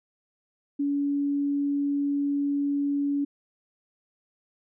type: tone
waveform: sine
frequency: 284.1 Hz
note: C#4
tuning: 43 cents sharp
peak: -23 dBFS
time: 0.79-3.25 s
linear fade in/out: 10 ms
effects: none